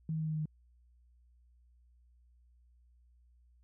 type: tone with pitch steps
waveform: sine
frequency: 159.3 / 158.2 / 157.11 / 156.02 / 154.94 / 153.87 Hz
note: D#3 / D#3 / D#3 / D#3 / D#3 / D#3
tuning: +41 / +29 / +17 / +5 / -7 / -19 cents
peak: -32 dBFS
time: 0.09-0.456 s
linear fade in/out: 2 ms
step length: 61 ms
effects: added 60 Hz sine -62 dBFS peak until 3.63 s